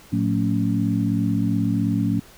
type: harmonic tone with a mistuned harmonic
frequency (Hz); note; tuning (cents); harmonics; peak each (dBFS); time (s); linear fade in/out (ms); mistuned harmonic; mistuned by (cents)
56; A1; +31; 2 / 3 / 4 / 5; -24 / -24 / -24 / -24; 0.12-2.2; 10; 3; +130
effects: pink hiss -48 dBFS RMS until 2.37 s